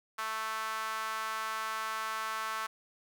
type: tone with high-pass filter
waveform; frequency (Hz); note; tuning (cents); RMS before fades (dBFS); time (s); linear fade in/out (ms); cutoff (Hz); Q
sawtooth; 220; A3; 0; -36; 0.18-2.67; 10; 1200; 3.6
effects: none